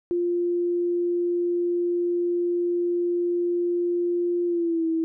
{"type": "tone with pitch glide", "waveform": "sine", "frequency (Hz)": [349.2, 325.8], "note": ["F4", "E4"], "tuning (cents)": [0, -20], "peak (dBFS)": -21, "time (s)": [0.11, 5.04], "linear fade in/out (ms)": 0, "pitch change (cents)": -120, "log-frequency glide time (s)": [4.46, 4.86], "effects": []}